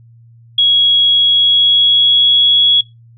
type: tone with pitch glide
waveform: sine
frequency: 3322 to 3349 Hz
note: G#7 to G#7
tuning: 0 to +14 cents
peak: -7 dBFS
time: 0.58-2.81 s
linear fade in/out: 5 ms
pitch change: +14 cents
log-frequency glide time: 1.04-2.62 s
effects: noise-tail reverb RT60 0.2 s tail -20 dB re dry + added 116 Hz sine -40 dBFS peak until 3.17 s